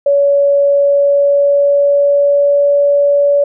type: tone with pitch glide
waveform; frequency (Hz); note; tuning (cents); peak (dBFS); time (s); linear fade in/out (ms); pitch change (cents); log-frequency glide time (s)
sine; 565 to 570.9; C#5 to D5; +33 to -49; -7; 0.06-3.44; 5; +18; 0.62-2.67
effects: none